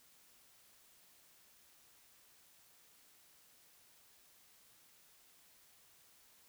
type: silence
effects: white hiss -66 dBFS RMS until 6.48 s